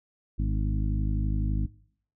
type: harmonic tone with a mistuned harmonic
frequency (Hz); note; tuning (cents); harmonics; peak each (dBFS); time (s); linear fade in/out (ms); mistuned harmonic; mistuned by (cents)
51.9; G#1; 0; 1 / 2 / 3 / 4 / 5 / 6; -25 / -31 / -35 / -37 / -39 / -41; 0.38-1.67; 20; 5; -29
effects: noise-tail reverb RT60 0.6 s tail -21 dB re dry